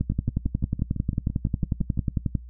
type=two click trains; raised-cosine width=5 ms; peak=-17 / -11 dBFS; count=12 / 27; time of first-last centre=0.12-1.975 / 0.01-2.352 s; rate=5.93 / 11.1 Hz; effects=noise-tail reverb RT60 0.1 s tail -19 dB re dry + added 60 Hz sine -39 dBFS peak until 2.49 s